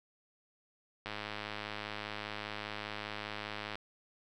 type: click train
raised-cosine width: 0.3 ms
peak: -23 dBFS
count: 284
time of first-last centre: 1.06-3.755 s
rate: 105 Hz
effects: none